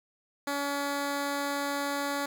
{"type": "tone", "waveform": "10% pulse", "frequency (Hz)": 283.3, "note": "C#4", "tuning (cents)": 38, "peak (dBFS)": -21, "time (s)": [0.47, 2.26], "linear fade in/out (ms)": 5, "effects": []}